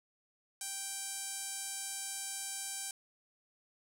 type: tone with band-pass filter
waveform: sawtooth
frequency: 784 Hz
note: G5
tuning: in tune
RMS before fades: -41 dBFS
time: 0.61-2.91 s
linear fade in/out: 2 ms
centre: 8700 Hz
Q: 2.2
effects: 11-bit